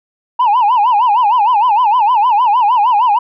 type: tone with vibrato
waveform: sine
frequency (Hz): 908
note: A#5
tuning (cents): -46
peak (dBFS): -6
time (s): 0.39-3.19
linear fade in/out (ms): 10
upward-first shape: sine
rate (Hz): 6.5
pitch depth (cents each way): 200
effects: tanh soft clip ceiling -6 dBFS